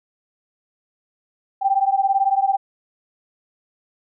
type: beating tone pair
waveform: sine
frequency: 776 / 794 Hz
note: G5 / G5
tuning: -18 / +22 cents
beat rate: 18 Hz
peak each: -18 / -19 dBFS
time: 1.61-2.57 s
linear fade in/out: 20 ms
effects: none